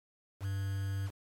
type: tone with quantisation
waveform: triangle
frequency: 98 Hz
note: G2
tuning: in tune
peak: -30 dBFS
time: 0.4-1.11 s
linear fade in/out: 50 ms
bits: 8
effects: MP3 64 kbps